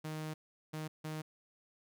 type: tone bursts at uneven times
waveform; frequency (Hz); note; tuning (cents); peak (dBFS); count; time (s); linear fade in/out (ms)
sawtooth; 155.56; D#3; 0; -35; 3; 0.04-0.34 / 0.73-0.88 / 1.04-1.22; 10
effects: none